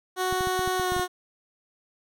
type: tone with pitch glide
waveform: 15% pulse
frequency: 370 to 363 Hz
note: F#4 to F#4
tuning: 0 to -33 cents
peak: -18 dBFS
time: 0.16-1.08 s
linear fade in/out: 50 ms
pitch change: -33 cents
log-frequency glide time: 0.77-0.95 s
type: clicks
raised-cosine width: 5 ms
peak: -23 dBFS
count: 9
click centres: 0.326 / 0.408 / 0.472 / 0.593 / 0.676 / 0.797 / 0.921 / 0.965 / 0.996 s
effects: none